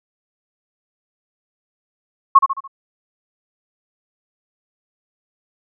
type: tone with echo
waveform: sine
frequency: 1091 Hz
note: C#6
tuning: 28 cents flat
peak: -3 dBFS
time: 2.35-2.39 s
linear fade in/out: 10 ms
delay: 72 ms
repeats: 4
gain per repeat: -7 dB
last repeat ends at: 2.678 s
effects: none